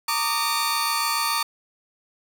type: tone cluster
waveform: sawtooth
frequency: 919 / 1158 / 1225 / 4490 Hz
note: A#5 / D6 / D#6 / C#8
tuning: -25 / -25 / -27 / +21 cents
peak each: -24 dBFS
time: 0.08-1.43 s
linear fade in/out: 5 ms
effects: none